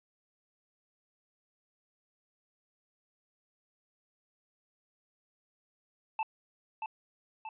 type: tone with echo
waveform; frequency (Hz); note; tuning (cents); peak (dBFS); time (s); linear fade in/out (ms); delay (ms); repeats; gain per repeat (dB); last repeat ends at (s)
square; 880; A5; 0; -30; 6.19-6.23; 2; 630; 2; -5; 7.49
effects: resampled to 8000 Hz